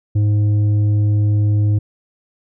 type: tone with tanh clipping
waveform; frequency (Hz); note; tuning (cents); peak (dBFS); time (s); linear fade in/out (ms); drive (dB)
sine; 104.3; G#2; +8; -13; 0.15-1.79; 10; 6
effects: none